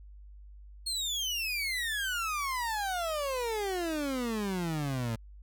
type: exponential sweep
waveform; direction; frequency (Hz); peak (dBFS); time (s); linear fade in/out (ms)
30% pulse; down; 4323 to 110; -28; 0.86-5.16; 10
effects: added 50 Hz sine -47 dBFS peak until 5.42 s